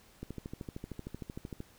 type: click train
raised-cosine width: 3 ms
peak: -27 dBFS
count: 19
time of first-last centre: 0.23-1.604 s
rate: 13.1 Hz
effects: pink hiss -61 dBFS RMS until 1.78 s